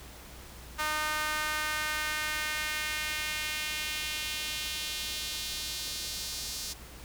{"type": "tone with high-pass filter sweep", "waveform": "sawtooth", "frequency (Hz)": 305.8, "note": "D#4", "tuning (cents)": -30, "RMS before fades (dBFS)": -34, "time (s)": [0.78, 6.74], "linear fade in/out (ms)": 20, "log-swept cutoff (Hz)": [1200, 5000], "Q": 1.6, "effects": ["added 60 Hz sine -49 dBFS peak until 7.04 s", "pink hiss -49 dBFS RMS until 7.04 s"]}